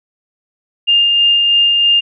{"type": "tone with tremolo", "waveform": "sine", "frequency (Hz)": 2811, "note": "F7", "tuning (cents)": 11, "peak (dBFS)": -7, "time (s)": [0.87, 2.01], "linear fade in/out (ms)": 20, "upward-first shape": "sine", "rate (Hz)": 3.1, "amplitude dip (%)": 25, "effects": []}